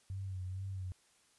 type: tone with vibrato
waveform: sine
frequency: 94.4 Hz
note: F#2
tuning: 35 cents sharp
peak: -38 dBFS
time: 0.1-0.92 s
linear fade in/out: 0 ms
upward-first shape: sine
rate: 2.2 Hz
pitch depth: 50 cents each way
effects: white hiss -69 dBFS RMS until 1.38 s + resampled to 24000 Hz